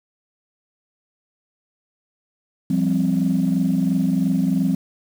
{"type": "chord", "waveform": "sine", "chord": "F suspended second", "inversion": "none", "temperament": "equal with one note detuned", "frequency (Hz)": [173.01, 196, 261.6], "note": ["F3", "G3", "C4"], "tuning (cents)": [-16, 0, 0], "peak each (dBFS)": -20, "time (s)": [2.7, 4.75], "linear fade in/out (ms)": 5, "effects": ["tanh soft clip ceiling -10 dBFS", "7-bit"]}